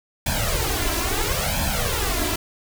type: noise with flanger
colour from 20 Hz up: pink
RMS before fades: -23 dBFS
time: 0.26-2.36 s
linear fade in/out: 5 ms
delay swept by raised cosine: 1.2 to 3 ms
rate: 0.74 Hz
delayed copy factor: +0.85
effects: none